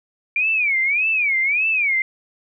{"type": "tone with vibrato", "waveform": "sine", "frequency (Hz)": 2349, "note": "D7", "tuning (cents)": 0, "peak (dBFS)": -16, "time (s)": [0.36, 2.02], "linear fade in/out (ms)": 2, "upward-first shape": "sine", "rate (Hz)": 1.7, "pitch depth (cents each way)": 210, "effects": []}